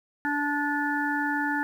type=harmonic tone; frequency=290.8 Hz; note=D4; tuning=17 cents flat; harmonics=1 / 3 / 5 / 6; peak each=-29 / -30 / -31 / -30 dBFS; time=0.25-1.63 s; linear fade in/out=0 ms; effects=9-bit